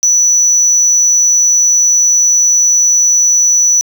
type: tone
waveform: sine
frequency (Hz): 5930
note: F#8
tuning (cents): +3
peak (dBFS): -4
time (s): 0.03-3.81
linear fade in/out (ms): 0
effects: tanh soft clip ceiling -5 dBFS + 7-bit